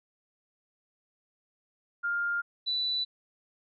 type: tone pair in turn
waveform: sine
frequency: 1404 / 3971 Hz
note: F6 / B7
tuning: +9 / +9 cents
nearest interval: octave + tritone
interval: 1800 cents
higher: second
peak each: -27 dBFS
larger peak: neither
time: 2.03-2.42 / 2.66-3.05 s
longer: neither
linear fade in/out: 20 ms
effects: none